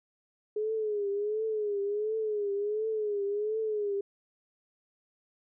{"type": "tone with vibrato", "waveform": "sine", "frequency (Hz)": 420, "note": "G#4", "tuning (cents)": 19, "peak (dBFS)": -28, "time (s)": [0.56, 4.01], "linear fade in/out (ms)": 5, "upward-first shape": "triangle", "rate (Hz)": 1.4, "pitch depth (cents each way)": 100, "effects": []}